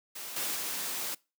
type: noise with level steps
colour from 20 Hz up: white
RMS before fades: -41 / -33 / -35 dBFS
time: 0.15-1.15 s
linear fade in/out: 10 ms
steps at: 0.36 / 0.55 s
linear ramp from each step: 5 ms
effects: noise-tail reverb RT60 0.3 s tail -24 dB re dry + high-pass 200 Hz 12 dB/octave